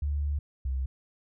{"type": "tone pair in turn", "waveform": "sine", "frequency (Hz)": [72.5, 65.65], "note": ["D2", "C2"], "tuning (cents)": [-22, 6], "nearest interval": "major second", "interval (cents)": 172, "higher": "first", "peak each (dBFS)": [-26, -27], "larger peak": "first", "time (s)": [[0.02, 0.39], [0.65, 0.86]], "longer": "first", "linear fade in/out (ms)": 5, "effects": []}